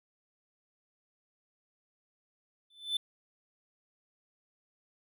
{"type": "tone with exponential growth", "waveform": "triangle", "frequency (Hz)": 3520, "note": "A7", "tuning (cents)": 0, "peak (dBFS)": -24, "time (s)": [2.7, 2.97], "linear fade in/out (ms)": 5, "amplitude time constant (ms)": 58, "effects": []}